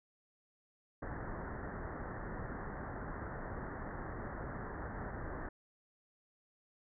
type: low-pass noise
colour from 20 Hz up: pink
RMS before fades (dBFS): -43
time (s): 1.02-5.49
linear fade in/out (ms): 5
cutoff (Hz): 1900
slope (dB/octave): 96
effects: none